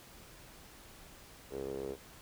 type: tone with band-pass filter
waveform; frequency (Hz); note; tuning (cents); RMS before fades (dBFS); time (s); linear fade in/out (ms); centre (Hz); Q
sawtooth; 67.8; C#2; -38; -40; 1.5-1.97; 50; 430; 5.9
effects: pink hiss -55 dBFS RMS until 2.21 s